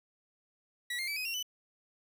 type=tone with pitch steps; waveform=30% pulse; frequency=1940 / 2116 / 2307 / 2516 / 2744 / 2992 Hz; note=B6 / C7 / D7 / D#7 / F7 / F#7; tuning=-31 / +19 / -31 / +19 / -31 / +19 cents; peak=-31 dBFS; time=0.9-1.428 s; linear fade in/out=5 ms; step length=88 ms; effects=10-bit